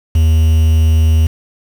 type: tone with quantisation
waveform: triangle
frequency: 79.8 Hz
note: D#2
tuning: 44 cents sharp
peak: -5 dBFS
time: 0.15-1.27 s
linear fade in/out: 5 ms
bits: 5
effects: none